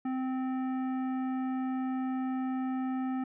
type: tone with hard clipping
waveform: sine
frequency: 259.6 Hz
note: C4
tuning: 13 cents flat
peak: -32 dBFS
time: 0.05-3.24 s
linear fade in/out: 5 ms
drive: 12 dB
effects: resampled to 8000 Hz